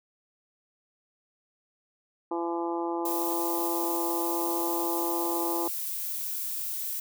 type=harmonic tone; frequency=169.7 Hz; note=F3; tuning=49 cents flat; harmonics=2 / 3 / 4 / 5 / 6 / 7; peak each=-30 / -38 / -39 / -34 / -38 / -43 dBFS; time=2.31-5.68 s; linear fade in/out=5 ms
type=noise; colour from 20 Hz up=violet; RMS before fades=-33 dBFS; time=3.05-7 s; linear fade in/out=5 ms
effects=none